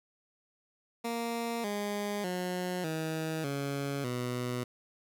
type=tone with pitch steps; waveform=15% pulse; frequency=233.1 / 205.3 / 180.79 / 159.21 / 140.21 / 123.48 Hz; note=A#3 / G#3 / F#3 / D#3 / C#3 / B2; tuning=0 / -20 / -40 / +40 / +20 / 0 cents; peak=-26 dBFS; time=1.04-4.64 s; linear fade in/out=10 ms; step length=600 ms; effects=none